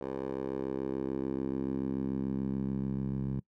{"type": "tone with band-pass filter sweep", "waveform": "10% pulse", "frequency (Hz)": 66.9, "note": "C2", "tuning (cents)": 39, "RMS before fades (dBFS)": -34, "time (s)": [0.01, 3.4], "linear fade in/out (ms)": 5, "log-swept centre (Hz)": [530, 150], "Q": 1.9, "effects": ["noise-tail reverb RT60 0.1 s tail -23 dB re dry"]}